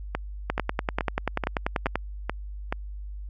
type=two click trains; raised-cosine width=0.5 ms; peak=-11 / -9 dBFS; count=7 / 16; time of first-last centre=0.15-2.725 / 0.5-1.956 s; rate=2.33 / 10.3 Hz; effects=added 50 Hz sine -34 dBFS peak until 3.29 s